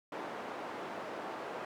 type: band-pass noise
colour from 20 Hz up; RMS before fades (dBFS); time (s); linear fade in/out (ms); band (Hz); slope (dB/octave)
white; -42; 0.12-1.65; 2; 290 to 940; 12
effects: none